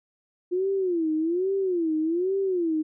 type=tone with vibrato; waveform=sine; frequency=349.2 Hz; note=F4; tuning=in tune; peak=-22 dBFS; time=0.51-2.83 s; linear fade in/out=20 ms; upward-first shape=sine; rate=1.2 Hz; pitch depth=200 cents each way; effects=none